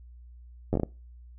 slowing click train, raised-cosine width 2 ms, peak -13 dBFS, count 6, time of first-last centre 0.73-0.833 s, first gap 10 ms, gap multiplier 1.37, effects noise-tail reverb RT60 0.3 s tail -23 dB re dry + added 60 Hz sine -46 dBFS peak until 1.38 s

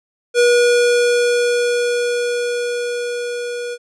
square tone with level ramp, 482.7 Hz, B4, 40 cents flat, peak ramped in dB -10 to -24 dBFS, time 0.34-3.78 s, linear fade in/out 50 ms, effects resampled to 22050 Hz

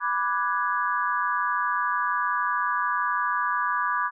sine chord, G# half-diminished seventh, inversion first, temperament equal, 987.8 / 1174.7 / 1480 / 1661.2 Hz, B5 / D6 / F#6 / G#6, 0 / 0 / 0 / 0 cents, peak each -28 / -26 / -32 / -29 dBFS, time 0-4.11 s, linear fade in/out 50 ms, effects none

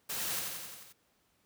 white noise with echo, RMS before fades -37 dBFS, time 0.09-0.4 s, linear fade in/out 10 ms, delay 88 ms, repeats 6, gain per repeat -3 dB, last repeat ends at 0.928 s, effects pink hiss -72 dBFS RMS until 1.45 s + high-pass 80 Hz 12 dB/octave

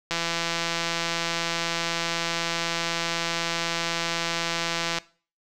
click train, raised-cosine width 0.2 ms, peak -9 dBFS, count 820, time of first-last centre 0.11-4.985 s, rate 168 Hz, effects noise-tail reverb RT60 0.4 s tail -20 dB re dry

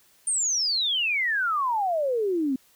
sine exponential sweep, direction down, 9110 to 253.1 Hz, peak -22 dBFS, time 0.27-2.56 s, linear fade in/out 5 ms, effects white hiss -60 dBFS RMS until 2.75 s

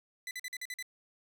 sawtooth tone bursts, 2001 Hz, B6, 22 cents sharp, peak -34 dBFS, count 7, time 0.27-0.826 s, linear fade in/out 2 ms, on 40 ms, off 46 ms, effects none

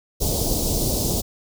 pink band-stop noise, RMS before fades -22 dBFS, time 0.2-1.22 s, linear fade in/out 20 ms, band 670 to 4400 Hz, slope 24 dB/octave, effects none

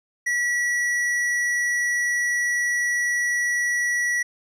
sine tone with hard clipping, 1938 Hz, B6, 33 cents flat, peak -22 dBFS, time 0.26-4.23 s, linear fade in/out 10 ms, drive 9 dB, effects none

